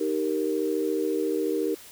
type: chord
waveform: sine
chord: Eb major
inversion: none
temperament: equal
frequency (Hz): 311.1 / 392 / 466.2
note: Eb4 / G4 / Bb4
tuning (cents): 0 / 0 / 0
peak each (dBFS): -28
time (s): 0-1.75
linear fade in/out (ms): 10
effects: white hiss -47 dBFS RMS until 1.91 s